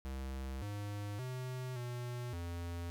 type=tone with pitch steps; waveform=square; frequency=66.2 / 102.7 / 127.7 / 122 / 85.8 Hz; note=C2 / G#2 / C3 / B2 / F2; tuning=+21 / -19 / -42 / -21 / -30 cents; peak=-40 dBFS; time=0.05-2.9 s; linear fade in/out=0 ms; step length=570 ms; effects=none